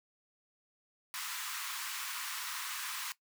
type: high-pass noise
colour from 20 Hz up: pink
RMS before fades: -40 dBFS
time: 1.14-3.12 s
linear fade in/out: 0 ms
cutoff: 1000 Hz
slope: 48 dB/octave
effects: noise-tail reverb RT60 0.1 s tail -17 dB re dry